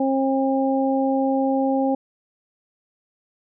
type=harmonic tone; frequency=268.5 Hz; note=C4; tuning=45 cents sharp; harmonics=1 / 2 / 3; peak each=-20 / -23 / -25 dBFS; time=0-1.95 s; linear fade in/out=5 ms; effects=none